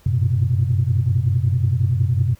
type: tone cluster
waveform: sine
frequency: 93.9 / 99.5 / 118.5 / 129.2 Hz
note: F#2 / G2 / A#2 / C3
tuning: +26 / +26 / +29 / -21 cents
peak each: -19 / -27 / -20 / -19 dBFS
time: 0.06-2.35 s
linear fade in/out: 5 ms
effects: tanh soft clip ceiling -7 dBFS + pink hiss -54 dBFS RMS until 2.39 s